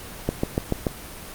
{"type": "click train", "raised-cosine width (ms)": 2, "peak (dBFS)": -7, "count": 5, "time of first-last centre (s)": [0.29, 0.868], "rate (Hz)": 6.92, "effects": ["pink hiss -38 dBFS RMS until 1.34 s", "Opus 24 kbps"]}